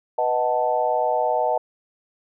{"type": "chord", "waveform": "sine", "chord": "B dominant seventh", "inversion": "none", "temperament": "equal", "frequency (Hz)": [493.9, 622.3, 740, 880], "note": ["B4", "D#5", "F#5", "A5"], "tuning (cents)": [0, 0, 0, 0], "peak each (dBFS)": [-26, -23, -24, -24], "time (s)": [0.18, 1.58], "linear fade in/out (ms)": 5, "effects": []}